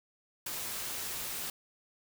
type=noise with ADSR envelope; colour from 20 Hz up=white; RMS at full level=-34 dBFS; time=0.46-1.5 s; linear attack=8 ms; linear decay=4 ms; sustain=-4 dB; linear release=3 ms; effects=none